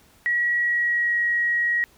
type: tone with pitch glide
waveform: sine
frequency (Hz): 1918 to 1899.3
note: A#6 to A#6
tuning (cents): +49 to +32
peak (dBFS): -19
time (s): 0.26-1.84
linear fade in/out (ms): 0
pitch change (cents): -17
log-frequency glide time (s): 0.58-1.17
effects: pink hiss -56 dBFS RMS until 1.97 s